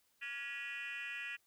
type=tone with frequency modulation; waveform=sine; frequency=2193 Hz; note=C#7; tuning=19 cents flat; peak=-39 dBFS; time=0.21-1.37 s; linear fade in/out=20 ms; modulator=260 Hz; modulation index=2.5; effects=tanh soft clip ceiling -37 dBFS + white hiss -75 dBFS RMS until 1.46 s